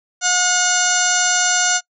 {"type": "harmonic tone with a mistuned harmonic", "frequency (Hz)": 721, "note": "F#5", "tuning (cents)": -45, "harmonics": [1, 2, 3, 4, 5, 6, 7, 8, 9, 10], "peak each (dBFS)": [-23, -19, -29, -26, -29, -26, -29, -24, -21, -21], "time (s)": [0.21, 1.81], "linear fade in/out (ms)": 50, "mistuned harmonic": 9, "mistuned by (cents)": -55, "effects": ["noise-tail reverb RT60 0.1 s tail -25 dB re dry"]}